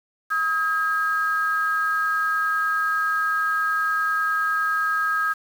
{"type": "tone pair together", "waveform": "sine", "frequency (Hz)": [1269.7, 1620], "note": ["D#6", "G#6"], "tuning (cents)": [35, -43], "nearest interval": "major third", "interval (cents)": 422, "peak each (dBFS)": -22, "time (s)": [0.3, 5.34], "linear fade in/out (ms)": 20, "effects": ["tanh soft clip ceiling -12 dBFS", "7-bit"]}